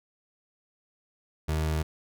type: tone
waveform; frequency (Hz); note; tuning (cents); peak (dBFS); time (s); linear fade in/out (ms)
30% pulse; 78.1; D#2; +7; -23; 1.48-1.83; 10
effects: none